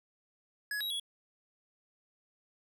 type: tone with pitch steps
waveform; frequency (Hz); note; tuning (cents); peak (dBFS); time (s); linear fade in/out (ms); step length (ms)
square; 1682 / 3845 / 3354; G#6 / B7 / G#7; +22 / -47 / +16; -34; 0.71-0.998; 2; 96
effects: none